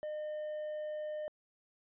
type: tone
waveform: triangle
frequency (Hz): 608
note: D#5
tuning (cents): -40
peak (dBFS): -35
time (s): 0.03-1.28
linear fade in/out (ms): 0
effects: resampled to 8000 Hz